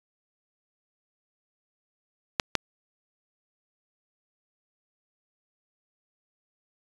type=clicks; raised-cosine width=0.2 ms; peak=-4 dBFS; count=2; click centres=2.398 / 2.553 s; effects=resampled to 22050 Hz